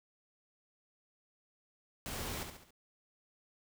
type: noise with echo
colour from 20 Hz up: pink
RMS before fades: -41 dBFS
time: 2.06-2.43 s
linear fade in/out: 0 ms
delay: 69 ms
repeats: 4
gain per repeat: -6 dB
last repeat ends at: 2.706 s
effects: none